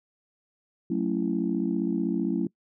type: chord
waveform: sine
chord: F# minor seventh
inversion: none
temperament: just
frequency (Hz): 185 / 222 / 277.5 / 333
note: F#3 / A3 / C#4 / E4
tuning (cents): 0 / +16 / +2 / +18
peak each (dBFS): -29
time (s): 0.9-2.47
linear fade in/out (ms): 5
effects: noise-tail reverb RT60 0.1 s tail -24 dB re dry + tanh soft clip ceiling -14 dBFS